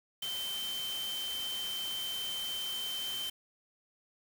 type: tone in noise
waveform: sine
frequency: 3100 Hz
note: G7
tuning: 20 cents flat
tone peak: -35 dBFS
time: 0.22-3.3 s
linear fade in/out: 5 ms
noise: white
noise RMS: -43 dBFS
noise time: 0.22-3.3 s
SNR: +5 dB
effects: none